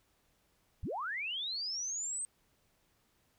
sine linear sweep, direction up, 36.71 to 8410 Hz, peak -35 dBFS, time 0.83-2.25 s, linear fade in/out 0 ms, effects pink hiss -73 dBFS RMS until 3.38 s

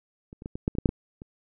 clicks, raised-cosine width 3 ms, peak -30 / -29 / -21 / -21 / -11 / -24 / -12 / -6 / -13 / -28 dBFS, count 10, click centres 0.329 / 0.421 / 0.459 / 0.555 / 0.679 / 0.752 / 0.785 / 0.858 / 0.891 / 1.219 s, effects none

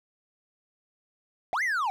triangle linear two-way sweep, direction up then down, 620 to 2125 to 743 Hz, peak -23 dBFS, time 1.53-1.9 s, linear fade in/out 0 ms, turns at 1.63 s, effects none

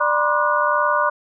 sine tone cluster, 593 / 970 / 1052 / 1189 / 1465 Hz, D5 / B5 / C6 / D6 / F#6, +17 / -31 / +9 / +21 / -18 cents, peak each -22 dBFS, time 0-1.1 s, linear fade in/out 10 ms, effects none

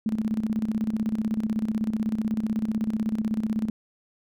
sine tone with tremolo, 218.3 Hz, A3, 13 cents flat, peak -21 dBFS, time 0.06-3.7 s, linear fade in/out 2 ms, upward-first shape square, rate 16 Hz, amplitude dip 70%, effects none

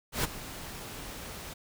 pink noise with ADSR envelope, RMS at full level -27 dBFS, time 0.12-1.54 s, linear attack 120 ms, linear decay 19 ms, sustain -15 dB, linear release 13 ms, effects none

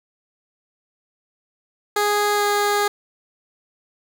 15% pulse tone with pitch glide, 414 to 411.1 Hz, G#4 to G#4, -5 to -18 cents, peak -11 dBFS, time 1.96-2.88 s, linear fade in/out 5 ms, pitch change -13 cents, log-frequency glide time 2.35-2.43 s, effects none

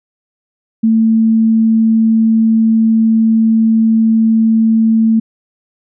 sine tone, 223.4 Hz, A3, 27 cents sharp, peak -7 dBFS, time 0.83-5.2 s, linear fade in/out 10 ms, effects none

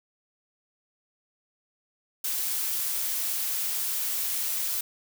blue noise, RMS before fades -29 dBFS, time 2.24-4.81 s, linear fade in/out 5 ms, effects none

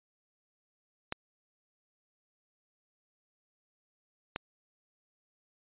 clicks, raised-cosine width 0.3 ms, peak -17 dBFS, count 2, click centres 1.124 / 4.361 s, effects resampled to 8000 Hz

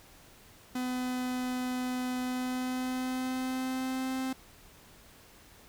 45% pulse tone with pitch glide, 251.9 to 261.4 Hz, B3 to C4, +34 to -1 cents, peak -31 dBFS, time 0.75-4.33 s, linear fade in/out 5 ms, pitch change +65 cents, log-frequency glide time 2.2-4.2 s, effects pink hiss -56 dBFS RMS until 5.68 s

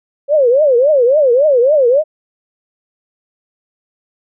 sine tone with vibrato, 540 Hz, C#5, 45 cents flat, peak -7 dBFS, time 0.28-2.04 s, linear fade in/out 50 ms, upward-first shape triangle, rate 3.6 Hz, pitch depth 280 cents each way, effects none

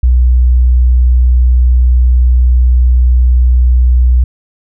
sine tone, 61.74 Hz, B1, in tune, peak -4 dBFS, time 0.03-4.24 s, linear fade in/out 5 ms, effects none

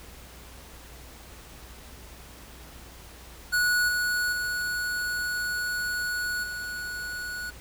square tone with level steps, 1465 Hz, F#6, 18 cents flat, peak -22 / -25 / -28 / -33 dBFS, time 3.52-7.51 s, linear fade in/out 20 ms, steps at 3.88 / 4.32 / 6.43 s, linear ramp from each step 10 ms, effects added 60 Hz sine -48 dBFS peak until 7.6 s + pink hiss -48 dBFS RMS until 7.6 s

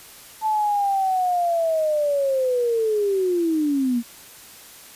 sine linear sweep, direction down, 880 to 230 Hz, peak -18 dBFS, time 0.41-4.03 s, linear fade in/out 50 ms, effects white hiss -44 dBFS RMS until 4.95 s + resampled to 32000 Hz

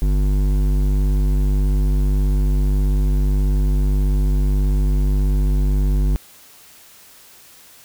triangle tone with hard clipping, 49.17 Hz, G1, 6 cents sharp, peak -16 dBFS, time 0.02-6.16 s, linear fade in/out 0 ms, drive 16 dB, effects white hiss -46 dBFS RMS until 7.84 s

